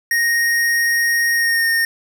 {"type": "tone with pitch glide", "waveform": "square", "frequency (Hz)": [1864.7, 1836.9], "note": ["A#6", "A#6"], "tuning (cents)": [0, -26], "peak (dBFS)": -15, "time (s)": [0.11, 1.85], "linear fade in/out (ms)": 2, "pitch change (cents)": -26, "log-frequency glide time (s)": [1.34, 1.66], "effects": []}